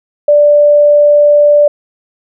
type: tone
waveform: sine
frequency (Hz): 587.3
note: D5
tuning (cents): 0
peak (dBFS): -3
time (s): 0.28-1.68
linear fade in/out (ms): 5
effects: none